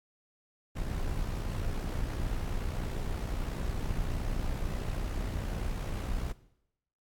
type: noise with amplitude modulation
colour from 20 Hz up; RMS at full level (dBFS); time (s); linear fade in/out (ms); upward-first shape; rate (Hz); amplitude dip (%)
brown; -31; 0.75-6.33; 20; sine; 61.5; 50
effects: noise-tail reverb RT60 0.8 s tail -18 dB re dry + AAC 64 kbps